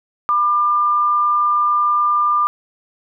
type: tone pair together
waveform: sine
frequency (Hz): 990 / 1196.9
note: B5 / D6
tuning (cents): +4 / +32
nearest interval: minor third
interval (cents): 328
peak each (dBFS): -25 / -13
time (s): 0.29-2.47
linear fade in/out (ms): 0
effects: none